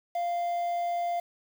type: tone with quantisation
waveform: triangle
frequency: 695 Hz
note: F5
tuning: 9 cents flat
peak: -25 dBFS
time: 0.15-1.2 s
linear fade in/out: 5 ms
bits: 8
effects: none